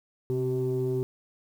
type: tone cluster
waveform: sine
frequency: 129.6 / 263.4 / 383 Hz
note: C3 / C4 / G4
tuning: -16 / +12 / -40 cents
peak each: -28 / -35 / -26 dBFS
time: 0.3-1.03 s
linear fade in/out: 0 ms
effects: tanh soft clip ceiling -20 dBFS + 9-bit